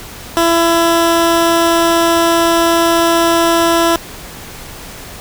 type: tone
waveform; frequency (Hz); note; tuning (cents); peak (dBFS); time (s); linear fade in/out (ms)
15% pulse; 335.1; E4; +29; -3; 0.37-3.96; 0
effects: pink hiss -31 dBFS RMS until 5.2 s

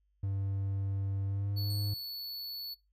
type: tone with pitch glide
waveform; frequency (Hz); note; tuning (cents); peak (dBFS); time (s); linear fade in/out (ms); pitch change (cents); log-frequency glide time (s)
triangle; 98 to 102.58; G2 to G#2; 0 to -21; -29; 0.23-1.94; 5; +79; 1.26-1.73
type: tone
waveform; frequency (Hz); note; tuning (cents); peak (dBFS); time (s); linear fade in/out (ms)
square; 4435; C#8; 0; -38; 1.56-2.75; 20
type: tone with exponential decay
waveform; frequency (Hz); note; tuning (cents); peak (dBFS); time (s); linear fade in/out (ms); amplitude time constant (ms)
25% pulse; 4300; C8; +47; -38; 1.7-2.53; 2; 180
effects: noise-tail reverb RT60 0.2 s tail -20 dB re dry + added 50 Hz sine -70 dBFS peak until 2.92 s

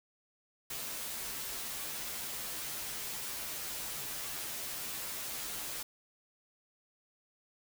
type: noise with comb filter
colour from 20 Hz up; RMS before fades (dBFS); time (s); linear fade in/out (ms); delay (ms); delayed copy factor
white; -40; 0.7-5.83; 5; 11; -0.9
effects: none

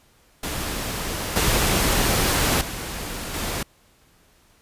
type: noise with level steps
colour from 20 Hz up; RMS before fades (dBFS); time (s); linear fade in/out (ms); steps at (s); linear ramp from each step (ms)
pink; -28 / -20 / -31 / -27; 0.43-3.63; 5; 1.36 / 2.61 / 3.34; 2
effects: pink hiss -58 dBFS RMS until 4.61 s + resampled to 32000 Hz

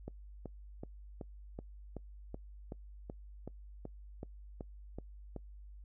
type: click train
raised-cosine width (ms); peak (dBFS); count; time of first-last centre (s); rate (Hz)
2; -29; 15; 0.08-5.363; 2.65
effects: noise-tail reverb RT60 0.1 s tail -24 dB re dry + added 50 Hz sine -49 dBFS peak until 5.84 s

